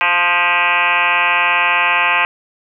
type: tone with frequency modulation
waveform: sine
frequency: 1760 Hz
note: A6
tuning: in tune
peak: -11 dBFS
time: 0.01-2.25 s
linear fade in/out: 0 ms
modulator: 177 Hz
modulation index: 5.5
effects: none